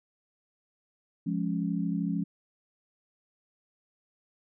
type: chord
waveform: sine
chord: Db major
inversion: first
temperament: equal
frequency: 174.61 / 207.7 / 277.2 Hz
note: F3 / Ab3 / Db4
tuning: 0 / 0 / 0 cents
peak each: -30 / -32 / -33 dBFS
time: 1.26-2.24 s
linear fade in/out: 10 ms
effects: none